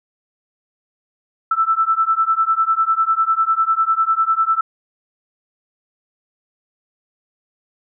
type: beating tone pair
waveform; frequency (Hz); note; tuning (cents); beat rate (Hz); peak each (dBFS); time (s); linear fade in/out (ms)
sine; 1318.5 / 1328.5; E6 / E6; 0 / +13; 10; -17; 1.51-4.61; 5
effects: none